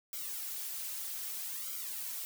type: noise with flanger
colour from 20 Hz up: blue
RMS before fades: -40 dBFS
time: 0.13-2.25 s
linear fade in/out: 0 ms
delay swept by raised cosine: 1.1 to 4.3 ms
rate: 0.63 Hz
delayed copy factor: -0.85
effects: none